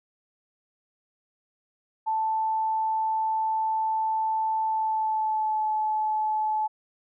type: tone with pitch glide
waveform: sine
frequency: 880 to 862.4 Hz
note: A5 to A5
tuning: 0 to -35 cents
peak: -23 dBFS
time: 2.06-6.68 s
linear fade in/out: 20 ms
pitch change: -35 cents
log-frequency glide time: 4.65-5.66 s
effects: none